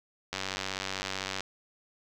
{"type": "click train", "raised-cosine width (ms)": 0.2, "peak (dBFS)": -15, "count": 104, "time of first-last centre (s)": [0.33, 1.406], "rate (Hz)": 95.7, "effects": []}